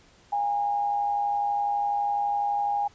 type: tone with amplitude modulation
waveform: sine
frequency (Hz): 816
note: G#5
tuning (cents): -31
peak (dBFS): -21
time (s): 0.32-2.88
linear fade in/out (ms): 10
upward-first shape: sine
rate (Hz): 112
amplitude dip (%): 45
effects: pink hiss -57 dBFS RMS until 2.94 s + resampled to 16000 Hz